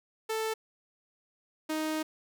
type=tone pair in turn; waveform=sawtooth; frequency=441.2 / 312 Hz; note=A4 / D#4; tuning=+5 / +5 cents; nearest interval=tritone; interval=600 cents; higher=first; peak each=-26 / -26 dBFS; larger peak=neither; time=0.29-0.54 / 1.69-2.03 s; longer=second; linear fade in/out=10 ms; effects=none